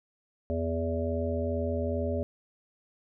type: harmonic tone with a mistuned harmonic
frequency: 82.41 Hz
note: E2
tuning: in tune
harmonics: 1 / 3 / 5 / 7 / 8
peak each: -31 / -34 / -35 / -33 / -40 dBFS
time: 0.5-2.23 s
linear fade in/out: 0 ms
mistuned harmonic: 1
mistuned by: +32 cents
effects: none